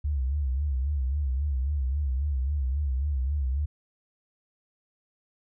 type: tone with vibrato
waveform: sine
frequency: 68.8 Hz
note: C#2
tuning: 12 cents flat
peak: -24 dBFS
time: 0.04-3.66 s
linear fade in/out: 10 ms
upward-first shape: sine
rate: 3.7 Hz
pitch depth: 140 cents each way
effects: none